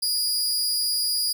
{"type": "tone with amplitude modulation", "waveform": "sawtooth", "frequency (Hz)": 4887, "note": "D#8", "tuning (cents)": -32, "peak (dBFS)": -16, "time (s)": [0.02, 1.33], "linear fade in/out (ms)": 10, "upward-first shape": "sine", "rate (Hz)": 244, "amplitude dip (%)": 70, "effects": []}